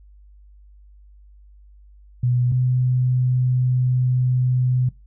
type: tone pair in turn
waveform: sine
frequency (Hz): 123.47 / 126.43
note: B2 / B2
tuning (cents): 0 / +41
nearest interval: unison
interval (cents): 41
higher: second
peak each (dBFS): -16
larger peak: neither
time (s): 2.23-2.52 / 2.52-4.89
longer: second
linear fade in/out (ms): 5
effects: noise-tail reverb RT60 0.2 s tail -19 dB re dry + added 50 Hz sine -45 dBFS peak until 5.06 s